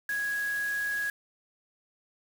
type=tone in noise; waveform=sine; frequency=1661.2 Hz; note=G#6; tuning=in tune; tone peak=-28 dBFS; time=0.09-1.1 s; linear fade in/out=2 ms; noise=white; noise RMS=-44 dBFS; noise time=0.09-1.1 s; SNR=+13 dB; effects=none